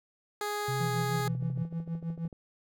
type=tone; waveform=15% pulse; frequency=415.3 Hz; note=G#4; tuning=in tune; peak=-25 dBFS; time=0.41-1.28 s; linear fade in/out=2 ms
type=tone with vibrato; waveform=sine; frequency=127.6 Hz; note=C3; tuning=43 cents flat; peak=-31 dBFS; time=0.68-1.63 s; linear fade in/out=5 ms; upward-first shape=triangle; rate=2.7 Hz; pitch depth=49 cents each way
type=tone with tremolo; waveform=triangle; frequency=166.2 Hz; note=E3; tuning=15 cents sharp; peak=-27 dBFS; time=0.8-2.28 s; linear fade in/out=5 ms; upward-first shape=triangle; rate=6.4 Hz; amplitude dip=90%
type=click train; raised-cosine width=2 ms; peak=-34 dBFS; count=16; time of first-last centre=1.2-2.328 s; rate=13.3 Hz
effects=none